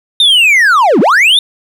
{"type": "linear two-way sweep", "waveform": "triangle", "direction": "down then up", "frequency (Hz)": [3693, 176.9, 3693], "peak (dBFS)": -3, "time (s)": [0.2, 1.39], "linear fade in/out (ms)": 2, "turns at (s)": 1, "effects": []}